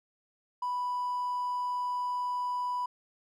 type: tone with hard clipping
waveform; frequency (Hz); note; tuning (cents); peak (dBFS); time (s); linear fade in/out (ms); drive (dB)
triangle; 987.8; B5; 0; -30; 0.62-2.86; 5; 4
effects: none